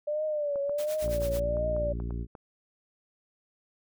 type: tone with vibrato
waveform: sine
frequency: 589 Hz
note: D5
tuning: 5 cents sharp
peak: -27 dBFS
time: 0.07-1.93 s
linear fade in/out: 10 ms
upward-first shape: triangle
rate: 1.4 Hz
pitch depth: 96 cents each way
type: clicks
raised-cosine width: 1 ms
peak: -30 dBFS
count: 10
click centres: 0.558 / 0.695 / 1.08 / 1.219 / 1.369 / 1.569 / 1.765 / 2.001 / 2.107 / 2.352 s
type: noise with tremolo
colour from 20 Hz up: white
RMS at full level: -40 dBFS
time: 0.78-1.4 s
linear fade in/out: 5 ms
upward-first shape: triangle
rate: 9.1 Hz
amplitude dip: 95%
type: harmonic tone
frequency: 58.27 Hz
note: A#1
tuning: in tune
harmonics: 1 / 2 / 3 / 4 / 5 / 6 / 7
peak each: -32 / -38 / -42 / -44 / -46 / -48 / -49 dBFS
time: 1.01-2.27 s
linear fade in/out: 50 ms
effects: none